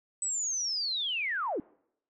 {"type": "linear sweep", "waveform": "sine", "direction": "down", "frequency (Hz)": [8060, 246.9], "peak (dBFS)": -29, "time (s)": [0.22, 1.6], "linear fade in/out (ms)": 2, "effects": ["noise-tail reverb RT60 0.7 s tail -24 dB re dry"]}